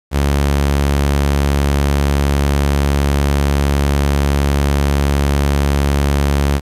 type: tone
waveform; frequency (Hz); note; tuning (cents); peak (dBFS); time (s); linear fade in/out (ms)
sawtooth; 70.7; C#2; +35; -8; 0.11-6.61; 50
effects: resampled to 32000 Hz + 7-bit